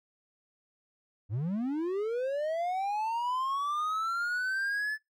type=linear sweep; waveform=triangle; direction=up; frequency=92 to 1746 Hz; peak=-27 dBFS; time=1.29-4.98 s; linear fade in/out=50 ms; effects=noise-tail reverb RT60 0.2 s tail -22 dB re dry